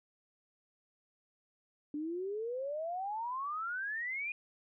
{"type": "exponential sweep", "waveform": "sine", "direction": "up", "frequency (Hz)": [289.4, 2476], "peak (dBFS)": -35, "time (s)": [1.94, 4.32], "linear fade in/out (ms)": 2, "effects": []}